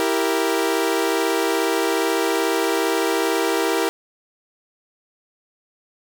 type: chord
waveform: sawtooth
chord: E diminished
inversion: none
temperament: equal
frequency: 329.6 / 392 / 466.2 Hz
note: E4 / G4 / Bb4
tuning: 0 / 0 / 0 cents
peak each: -19 dBFS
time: 0-3.89 s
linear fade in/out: 0 ms
effects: none